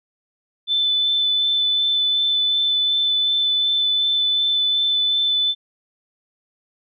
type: tone with vibrato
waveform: sine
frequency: 3515 Hz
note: A7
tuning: 2 cents flat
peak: -16 dBFS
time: 0.67-5.55 s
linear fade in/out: 50 ms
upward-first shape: sine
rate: 2.7 Hz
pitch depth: 9 cents each way
effects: none